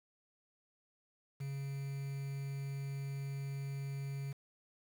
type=tone with quantisation; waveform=triangle; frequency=138.2 Hz; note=C#3; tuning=5 cents flat; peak=-36 dBFS; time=1.4-4.33 s; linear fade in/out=10 ms; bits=9; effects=none